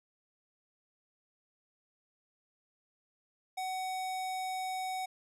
square tone, 750 Hz, F#5, 23 cents sharp, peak -35 dBFS, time 3.57-5.06 s, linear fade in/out 10 ms, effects resampled to 32000 Hz + 12-bit

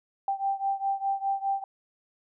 sine beating tone pair, 784 / 788.9 Hz, G5 / G5, 0 / +11 cents, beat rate 4.9 Hz, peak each -28 / -30 dBFS, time 0.28-1.64 s, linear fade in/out 2 ms, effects none

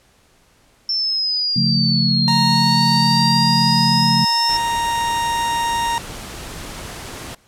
sine linear two-way sweep, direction down then up, 5380 to 4186 to 5380 Hz, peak -17 dBFS, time 0.89-4.57 s, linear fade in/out 2 ms, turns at 2.26 s
sine chord, Db augmented, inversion none, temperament equal with one note detuned, 138.59 / 174.61 / 221.7 Hz, Db3 / F3 / A3, 0 / 0 / +13 cents, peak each -20 dBFS, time 1.56-4.25 s, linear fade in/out 5 ms
40% pulse tone, 932.3 Hz, A#5, in tune, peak -17 dBFS, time 2.28-5.98 s, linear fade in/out 0 ms
pink noise, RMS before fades -32 dBFS, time 4.49-7.35 s, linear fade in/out 5 ms
effects pink hiss -55 dBFS RMS until 7.47 s + low-pass 11000 Hz 12 dB/octave

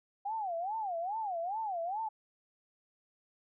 sine tone with vibrato, 772 Hz, G5, 27 cents flat, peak -33 dBFS, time 0.25-2.09 s, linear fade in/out 10 ms, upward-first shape sine, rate 2.4 Hz, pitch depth 260 cents each way, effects none

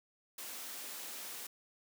white high-pass noise, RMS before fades -45 dBFS, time 0.38-1.47 s, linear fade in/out 5 ms, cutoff 210 Hz, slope 24 dB/octave, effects none

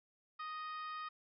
harmonic tone, 622.3 Hz, D#5, in tune, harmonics 2 / 3 / 4 / 5 / 6 / 7 / 8, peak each -42 / -52 / -57 / -60 / -60 / -63 / -63 dBFS, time 0.39-1.09 s, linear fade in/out 10 ms, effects none

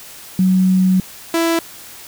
sine / sawtooth tone pair in turn, 186.4 / 332.1 Hz, F#3 / E4, +13 / +13 cents, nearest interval minor seventh, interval 1000 cents, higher second, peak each -10 dBFS, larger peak neither, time 0.39-1 / 1.34-1.59 s, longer first, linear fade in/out 2 ms, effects white hiss -37 dBFS RMS until 2.07 s

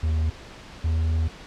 triangle tone pair in turn, 79 / 80.57 Hz, D#2 / E2, +27 / -39 cents, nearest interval unison, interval 34 cents, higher second, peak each -18 dBFS, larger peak neither, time 0.03-0.3 / 0.84-1.28 s, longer second, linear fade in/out 5 ms, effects pink hiss -43 dBFS RMS until 1.46 s + low-pass 5000 Hz 12 dB/octave

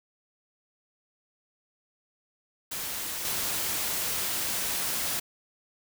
white noise with level steps, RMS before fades -34 / -30 dBFS, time 2.71-5.2 s, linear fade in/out 10 ms, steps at 3.25 s, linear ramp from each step 2 ms, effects none

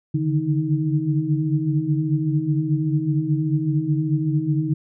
sine tone cluster, 142.9 / 147.9 / 156.4 / 314.5 Hz, D3 / D3 / D#3 / D#4, -47 / +13 / +9 / +19 cents, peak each -24 dBFS, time 0.14-4.74 s, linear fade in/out 10 ms, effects none

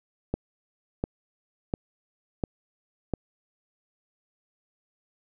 click train, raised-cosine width 2 ms, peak -13 dBFS, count 5, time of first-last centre 0.34-3.137 s, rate 1.43 Hz, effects none

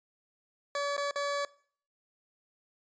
20% pulse tone with dropouts, 570 Hz, C#5, 48 cents sharp, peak -25 dBFS, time 0.75-1.45 s, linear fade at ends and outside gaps 2 ms, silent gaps 0.967-0.978 / 1.111-1.158 s, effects noise-tail reverb RT60 0.5 s tail -21 dB re dry + resampled to 16000 Hz

